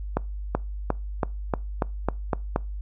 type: accelerating click train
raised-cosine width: 1 ms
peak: -8 dBFS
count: 9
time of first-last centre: 0.17-2.561 s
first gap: 380 ms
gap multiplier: 0.93
effects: noise-tail reverb RT60 0.3 s tail -24 dB re dry + added 50 Hz sine -30 dBFS peak until 2.81 s